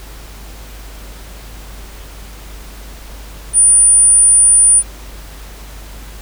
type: tone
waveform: sine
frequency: 9397 Hz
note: D9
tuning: in tune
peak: -5 dBFS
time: 3.53-4.83 s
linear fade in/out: 50 ms
effects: added 50 Hz sine -31 dBFS peak until 6.21 s + pink hiss -37 dBFS RMS until 6.21 s